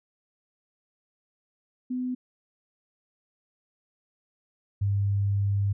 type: tone pair in turn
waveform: sine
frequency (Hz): 252 / 100.01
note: B3 / G2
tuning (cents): +35 / +35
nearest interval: octave + major third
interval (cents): 1600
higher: first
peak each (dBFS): -27 / -22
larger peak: second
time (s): 1.9-2.15 / 4.81-5.73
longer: second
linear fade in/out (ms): 10
effects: none